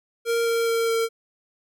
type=tone with pitch steps; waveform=square; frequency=464.5 / 461.6 / 458.6 / 455.7 Hz; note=A#4 / A#4 / A#4 / A#4; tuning=-6 / -17 / -28 / -39 cents; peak=-21 dBFS; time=0.25-1.09 s; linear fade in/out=50 ms; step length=210 ms; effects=none